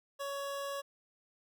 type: tone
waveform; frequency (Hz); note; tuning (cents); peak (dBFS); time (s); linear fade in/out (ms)
25% pulse; 559; C#5; +14; -33; 0.19-0.82; 20
effects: none